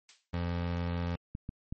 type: noise with exponential decay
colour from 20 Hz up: violet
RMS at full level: -34 dBFS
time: 0.09-0.31 s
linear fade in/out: 0 ms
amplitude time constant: 46 ms
type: tone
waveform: 25% pulse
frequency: 86.5 Hz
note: F2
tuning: 16 cents flat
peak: -27 dBFS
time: 0.33-1.16 s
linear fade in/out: 10 ms
type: clicks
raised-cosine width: 5 ms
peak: -25 dBFS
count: 3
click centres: 1.351 / 1.491 / 1.725 s
effects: low-pass 4000 Hz 12 dB/octave + MP3 32 kbps